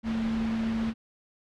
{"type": "tone in noise", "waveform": "sine", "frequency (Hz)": 224.8, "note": "A3", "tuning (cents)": 37, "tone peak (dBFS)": -26, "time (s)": [0.03, 0.94], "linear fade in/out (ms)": 50, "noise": "pink", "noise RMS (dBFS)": -37, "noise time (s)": [0.03, 0.94], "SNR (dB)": 8, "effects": ["low-pass 3000 Hz 12 dB/octave"]}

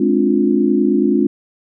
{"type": "chord", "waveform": "sine", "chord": "D half-diminished seventh", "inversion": "second", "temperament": "just", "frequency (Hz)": [211.4, 264.3, 293.7, 352.4], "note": ["Ab3", "C4", "D4", "F4"], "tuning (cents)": [31, 18, 0, 16], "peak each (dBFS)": -17, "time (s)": [0, 1.27], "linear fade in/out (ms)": 5, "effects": []}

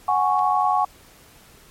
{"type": "chord", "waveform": "sine", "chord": "F# suspended second", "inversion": "none", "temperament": "equal", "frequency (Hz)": [740, 830.6, 1108.7], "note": ["F#5", "G#5", "C#6"], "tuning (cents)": [0, 0, 0], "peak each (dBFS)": -21, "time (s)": [0.08, 0.85], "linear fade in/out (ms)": 5}
{"type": "clicks", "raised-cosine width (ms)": 0.2, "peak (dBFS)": [-33, -24], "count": 2, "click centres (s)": [0.385, 0.392]}
{"effects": ["pink hiss -50 dBFS RMS until 1.7 s", "MP3 64 kbps"]}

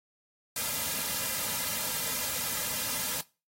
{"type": "noise with comb filter", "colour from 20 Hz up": "white", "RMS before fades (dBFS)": -32, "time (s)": [0.56, 3.21], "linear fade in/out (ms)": 2, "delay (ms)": 2.7, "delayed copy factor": -0.75, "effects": ["noise-tail reverb RT60 0.3 s tail -21 dB re dry", "AAC 48 kbps"]}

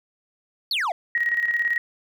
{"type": "exponential sweep", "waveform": "triangle", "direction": "down", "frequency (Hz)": [4679, 635], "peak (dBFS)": -20, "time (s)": [0.71, 0.92], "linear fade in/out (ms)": 2}
{"type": "tone with tremolo", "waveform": "sine", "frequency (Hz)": 1893, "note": "A#6", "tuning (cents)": 26, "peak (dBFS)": -18, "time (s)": [1.15, 1.78], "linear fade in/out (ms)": 2, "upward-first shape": "square", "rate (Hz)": 18, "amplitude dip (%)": 55}
{"effects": []}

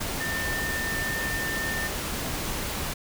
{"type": "tone in noise", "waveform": "sine", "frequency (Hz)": 1801, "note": "A6", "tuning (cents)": 40, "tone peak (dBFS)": -29, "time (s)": [0.2, 1.88], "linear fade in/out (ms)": 10, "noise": "pink", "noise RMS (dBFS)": -31, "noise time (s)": [0, 2.94], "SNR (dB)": -1, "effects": []}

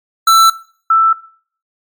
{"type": "tone pair in turn", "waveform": ["square", "sine"], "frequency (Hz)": [1331, 1325.9], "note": ["E6", "E6"], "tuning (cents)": [16, 10], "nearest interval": "unison", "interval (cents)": 6, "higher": "first", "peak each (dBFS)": -6, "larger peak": "neither", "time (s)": [[0.27, 0.5], [0.9, 1.13]], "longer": "neither", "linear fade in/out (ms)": 5, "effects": ["noise-tail reverb RT60 0.5 s tail -18 dB re dry", "MP3 96 kbps"]}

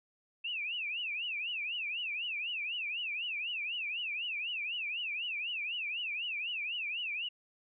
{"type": "tone with vibrato", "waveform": "sine", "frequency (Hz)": 2619, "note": "E7", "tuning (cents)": -12, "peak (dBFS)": -34, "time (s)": [0.44, 7.29], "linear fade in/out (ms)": 10, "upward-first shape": "triangle", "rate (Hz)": 4, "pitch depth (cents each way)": 240, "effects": []}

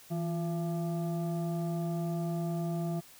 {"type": "tone with frequency modulation", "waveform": "sine", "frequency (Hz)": 164.81, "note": "E3", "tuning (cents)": 0, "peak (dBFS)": -30, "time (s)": [0.1, 3.01], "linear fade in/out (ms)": 20, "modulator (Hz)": 513, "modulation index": 0.73, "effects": ["white hiss -55 dBFS RMS until 3.19 s"]}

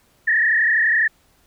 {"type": "tone with frequency modulation", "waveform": "sine", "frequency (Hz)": 1810, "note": "A6", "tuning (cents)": 48, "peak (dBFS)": -14, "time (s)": [0.27, 1.08], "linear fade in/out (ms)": 10, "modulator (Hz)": 32, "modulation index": 2.9, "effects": ["pink hiss -59 dBFS RMS until 1.46 s"]}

